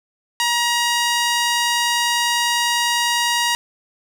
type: tone with band-pass filter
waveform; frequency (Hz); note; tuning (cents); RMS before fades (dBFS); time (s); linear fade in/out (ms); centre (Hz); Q
sawtooth; 950; A#5; +33; -19; 0.4-3.55; 0; 4500; 0.5
effects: 8-bit